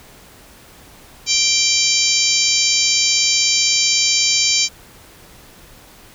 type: harmonic tone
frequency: 784 Hz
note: G5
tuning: in tune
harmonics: 3 / 4 / 5 / 6 / 7 / 8 / 9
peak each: -22 / -23 / -23 / -20 / -20 / -21 / -21 dBFS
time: 1.26-4.69 s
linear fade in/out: 50 ms
effects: pink hiss -44 dBFS RMS until 6.14 s